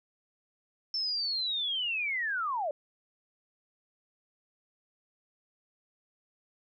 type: linear sweep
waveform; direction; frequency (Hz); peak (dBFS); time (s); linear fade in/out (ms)
sine; down; 5360 to 554.4; -29; 0.94-2.71; 2
effects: none